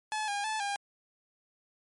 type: tone with pitch steps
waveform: sawtooth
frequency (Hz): 859 / 811 / 870 / 806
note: A5 / G#5 / A5 / G5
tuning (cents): -42 / -41 / -20 / +48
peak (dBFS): -27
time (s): 0.12-0.76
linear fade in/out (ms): 0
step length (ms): 160
effects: MP3 48 kbps